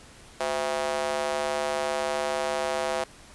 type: tone with high-pass filter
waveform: square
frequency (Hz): 73.42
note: D2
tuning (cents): 0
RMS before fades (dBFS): -28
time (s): 0.4-3.04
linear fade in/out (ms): 5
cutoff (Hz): 600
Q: 2.3
effects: pink hiss -50 dBFS RMS until 3.34 s + resampled to 24000 Hz